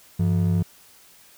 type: ring-modulated tone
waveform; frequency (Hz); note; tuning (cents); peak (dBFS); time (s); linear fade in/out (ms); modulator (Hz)
triangle; 134.4; C3; +47; -13; 0.19-0.63; 10; 36.5
effects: white hiss -52 dBFS RMS until 1.37 s